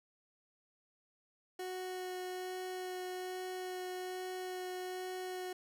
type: tone with vibrato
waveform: 30% pulse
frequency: 367.6 Hz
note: F#4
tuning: 11 cents flat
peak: -37 dBFS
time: 1.59-5.53 s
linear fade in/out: 5 ms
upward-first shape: sine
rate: 1.2 Hz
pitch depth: 8 cents each way
effects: none